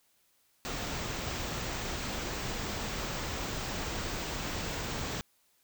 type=band-stop noise; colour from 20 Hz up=pink; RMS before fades=-36 dBFS; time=0.65-5.21 s; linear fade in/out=0 ms; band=8000 to 15000 Hz; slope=96 dB/octave; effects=white hiss -70 dBFS RMS until 5.63 s